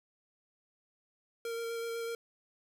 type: tone with vibrato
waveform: square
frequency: 462.1 Hz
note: A#4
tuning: 15 cents flat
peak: -36 dBFS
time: 1.45-2.15 s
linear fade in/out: 2 ms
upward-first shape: square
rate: 8 Hz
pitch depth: 9 cents each way
effects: 11-bit